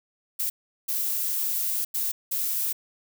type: noise bursts at uneven times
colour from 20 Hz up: violet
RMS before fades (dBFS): -27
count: 4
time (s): 0.39-0.5 / 0.88-1.85 / 1.94-2.12 / 2.31-2.73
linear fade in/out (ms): 10
effects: none